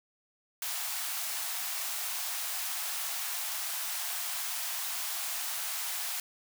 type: high-pass noise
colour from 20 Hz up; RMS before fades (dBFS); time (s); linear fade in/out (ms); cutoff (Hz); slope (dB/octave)
white; -35; 0.62-6.2; 2; 640; 96
effects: none